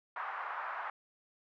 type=band-pass noise; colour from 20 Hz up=white; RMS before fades=-40 dBFS; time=0.16-0.9 s; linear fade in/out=2 ms; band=820 to 1400 Hz; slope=24 dB/octave; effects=none